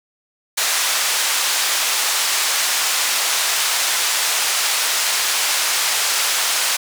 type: band-pass noise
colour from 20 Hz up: white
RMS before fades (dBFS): -19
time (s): 0.57-6.77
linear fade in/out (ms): 10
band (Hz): 770 to 8100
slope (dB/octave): 12
effects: none